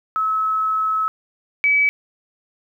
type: tone pair in turn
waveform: sine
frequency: 1293 / 2287 Hz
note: E6 / D7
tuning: -34 / -47 cents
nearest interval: minor seventh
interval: 987 cents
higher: second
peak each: -17 / -13 dBFS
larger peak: second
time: 0.16-1.08 / 1.64-1.89 s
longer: first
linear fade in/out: 0 ms
effects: 9-bit